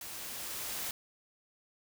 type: noise with level ramp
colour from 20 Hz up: white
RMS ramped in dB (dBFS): -44 to -37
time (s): 0.01-0.91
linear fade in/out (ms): 2
effects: none